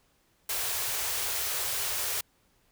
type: band-stop noise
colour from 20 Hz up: white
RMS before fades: -31 dBFS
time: 0.49-2.21 s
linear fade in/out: 5 ms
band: 130 to 370 Hz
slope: 48 dB/octave
effects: pink hiss -68 dBFS RMS until 2.71 s